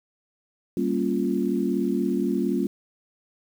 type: chord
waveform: sine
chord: G half-diminished seventh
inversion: none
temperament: equal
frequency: 196 / 233.1 / 277.2 / 349.2 Hz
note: G3 / Bb3 / Db4 / F4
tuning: 0 / 0 / 0 / 0 cents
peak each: -27 dBFS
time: 0.77-2.67 s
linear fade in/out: 2 ms
effects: 8-bit